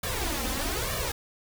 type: noise with flanger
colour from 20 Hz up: pink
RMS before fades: -30 dBFS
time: 0.03-1.12 s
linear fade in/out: 5 ms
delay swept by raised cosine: 1.7 to 3.9 ms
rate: 1.1 Hz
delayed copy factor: +0.85
effects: none